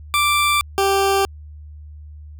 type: tone pair in turn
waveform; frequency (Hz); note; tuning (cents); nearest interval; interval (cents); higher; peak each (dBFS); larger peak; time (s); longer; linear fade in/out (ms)
20% pulse; 1174.7 / 392; D6 / G4; 0 / 0; octave + perfect fifth; 1900; first; -10; neither; 0.14-0.61 / 0.78-1.25; neither; 0
effects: added 75 Hz sine -35 dBFS peak until 2.39 s